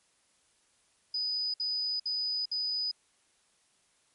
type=tone bursts; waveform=sine; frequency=4978 Hz; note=D#8; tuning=in tune; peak=-29 dBFS; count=4; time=1.14-2.914 s; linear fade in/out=5 ms; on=400 ms; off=58 ms; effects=white hiss -69 dBFS RMS until 4.14 s + MP3 48 kbps